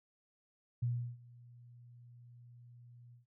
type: tone with ADSR envelope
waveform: sine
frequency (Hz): 120.5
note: B2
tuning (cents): -42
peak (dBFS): -30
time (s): 0.82-3.26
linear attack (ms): 10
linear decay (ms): 340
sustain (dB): -24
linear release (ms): 130
effects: none